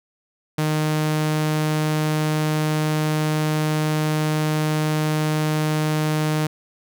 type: tone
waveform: sawtooth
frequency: 154 Hz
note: D#3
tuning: 17 cents flat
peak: -15 dBFS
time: 0.58-6.47 s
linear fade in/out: 5 ms
effects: none